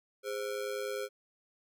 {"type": "ring-modulated tone", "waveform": "square", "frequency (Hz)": 466.5, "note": "A#4", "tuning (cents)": 1, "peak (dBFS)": -32, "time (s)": [0.23, 1.09], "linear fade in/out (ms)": 50, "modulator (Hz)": 55.1, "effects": []}